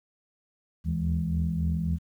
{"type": "tone cluster", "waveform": "sine", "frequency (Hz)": [77.1, 80.7, 165.6, 208.7], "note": ["D#2", "E2", "E3", "G#3"], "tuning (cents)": [-15, -36, 8, 9], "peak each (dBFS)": [-29, -32, -27, -34], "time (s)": [0.84, 1.99], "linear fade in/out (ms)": 50, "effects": ["tanh soft clip ceiling -15 dBFS", "10-bit"]}